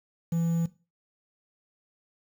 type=tone with quantisation; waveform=triangle; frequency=167.1 Hz; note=E3; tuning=24 cents sharp; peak=-22 dBFS; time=0.32-0.66 s; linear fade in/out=5 ms; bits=8; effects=noise-tail reverb RT60 0.3 s tail -17 dB re dry